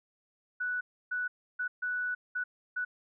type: tone bursts at uneven times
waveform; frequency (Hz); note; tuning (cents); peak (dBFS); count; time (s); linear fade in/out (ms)
sine; 1480; F#6; 0; -30; 6; 0.6-0.81 / 1.11-1.28 / 1.59-1.68 / 1.82-2.15 / 2.35-2.44 / 2.76-2.85; 10
effects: none